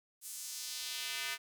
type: tone with high-pass filter sweep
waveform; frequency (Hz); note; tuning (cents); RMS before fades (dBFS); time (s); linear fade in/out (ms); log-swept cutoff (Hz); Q
square; 136.9; C#3; -21; -41; 0.21-1.38; 50; 9100 to 1900; 1.3
effects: none

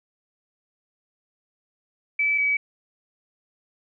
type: tone pair in turn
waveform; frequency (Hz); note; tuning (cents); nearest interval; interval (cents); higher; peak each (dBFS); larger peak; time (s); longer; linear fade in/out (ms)
sine; 2305 / 2280; D7 / C#7; -33 / +48; unison; 19; first; -19; neither; 2.19-2.38 / 2.38-2.57; neither; 5
effects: none

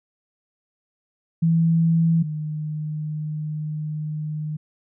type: tone pair in turn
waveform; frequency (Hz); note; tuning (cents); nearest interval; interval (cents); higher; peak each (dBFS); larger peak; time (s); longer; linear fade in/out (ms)
sine; 164.81 / 152.92; E3 / D#3; 0 / -30; minor second; 130; first; -15 / -25; first; 1.42-2.23 / 2.23-4.57; second; 10
effects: none

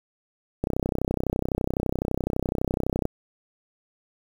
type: click train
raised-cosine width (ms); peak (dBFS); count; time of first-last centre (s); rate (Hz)
2; -11; 78; 0.64-3.054; 31.9
effects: 7-bit

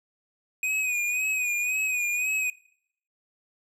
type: tone with vibrato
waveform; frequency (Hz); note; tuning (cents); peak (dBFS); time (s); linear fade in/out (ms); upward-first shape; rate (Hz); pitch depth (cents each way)
square; 2489; D#7; 0; -25; 0.63-2.5; 2; sine; 1.9; 54
effects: noise-tail reverb RT60 0.7 s tail -23 dB re dry + low-pass 12000 Hz 12 dB/octave

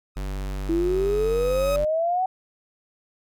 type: tone with exponential growth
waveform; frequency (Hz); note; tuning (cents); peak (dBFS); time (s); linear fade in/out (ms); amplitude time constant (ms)
sawtooth; 1263; D#6; +26; -25; 0.15-1.76; 1; 350
type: tone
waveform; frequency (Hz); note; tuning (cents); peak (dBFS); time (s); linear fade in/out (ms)
square; 48.37; G1; -22; -28; 0.16-1.85; 10
type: exponential sweep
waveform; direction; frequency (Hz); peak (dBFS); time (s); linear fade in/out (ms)
sine; up; 324.9 to 760; -20; 0.69-2.26; 5
effects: none

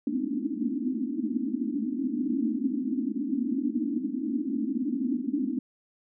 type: band-pass noise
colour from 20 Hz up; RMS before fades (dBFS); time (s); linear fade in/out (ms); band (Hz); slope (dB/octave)
white; -29; 0.07-5.59; 2; 220 to 310; 96
effects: none

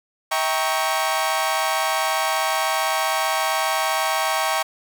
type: chord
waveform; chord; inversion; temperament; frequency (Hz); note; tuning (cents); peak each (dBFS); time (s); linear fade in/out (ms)
sawtooth; E diminished seventh; none; equal with one note detuned; 643.8 / 784 / 932.3 / 1108.7; E5 / G5 / Bb5 / Db6; -41 / 0 / 0 / 0; -22 / -21 / -23 / -21; 0.31-4.63; 10
effects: none

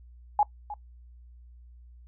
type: tone with echo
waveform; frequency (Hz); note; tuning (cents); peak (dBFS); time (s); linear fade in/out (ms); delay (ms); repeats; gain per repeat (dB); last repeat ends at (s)
sine; 834; G#5; +7; -18; 0.39-0.43; 2; 310; 1; -15; 0.74
effects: noise-tail reverb RT60 0.1 s tail -21 dB re dry + added 60 Hz sine -48 dBFS peak until 2.07 s

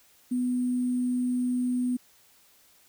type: tone with sample-and-hold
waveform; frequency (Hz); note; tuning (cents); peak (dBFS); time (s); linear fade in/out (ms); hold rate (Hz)
sine; 248.7; B3; +12; -24; 0.31-1.97; 10; 8820
effects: white hiss -60 dBFS RMS until 2.88 s

